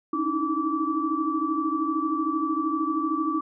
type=tone cluster; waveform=sine; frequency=281.3 / 310.8 / 323.8 / 1157 Hz; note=C#4 / D#4 / E4 / D6; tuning=+26 / -2 / -31 / -26 cents; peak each=-32 / -28 / -29 / -27 dBFS; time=0.13-3.41 s; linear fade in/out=5 ms; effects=none